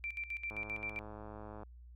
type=tone with tremolo; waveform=sine; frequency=2351 Hz; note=D7; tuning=1 cent sharp; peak=-36 dBFS; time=0.04-0.99 s; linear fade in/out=0 ms; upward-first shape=square; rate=7.6 Hz; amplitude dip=75%
type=click train; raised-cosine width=1 ms; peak=-34 dBFS; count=120; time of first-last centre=0.51-1.633 s; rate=106 Hz
effects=added 60 Hz sine -51 dBFS peak until 1.95 s + MP3 96 kbps